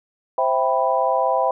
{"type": "chord", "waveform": "sine", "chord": "C major seventh", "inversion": "none", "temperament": "equal", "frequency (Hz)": [523.3, 659.3, 784, 987.8], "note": ["C5", "E5", "G5", "B5"], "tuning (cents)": [0, 0, 0, 0], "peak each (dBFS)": -22, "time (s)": [0.38, 1.51], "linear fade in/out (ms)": 2, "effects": []}